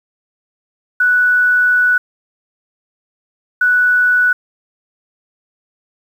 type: tone bursts at uneven times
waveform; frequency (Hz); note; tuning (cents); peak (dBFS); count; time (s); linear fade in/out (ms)
sine; 1479; F#6; -1; -9; 2; 1-1.98 / 3.61-4.33; 5
effects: 7-bit